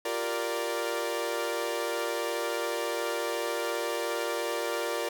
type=chord; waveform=sawtooth; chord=G minor seventh; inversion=third; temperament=equal with one note detuned; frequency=349.2 / 392 / 466.2 / 585.6 Hz; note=F4 / G4 / Bb4 / D5; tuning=0 / 0 / 0 / -5 cents; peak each=-32 / -35 / -29 / -30 dBFS; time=0.05-5.09 s; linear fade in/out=5 ms; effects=none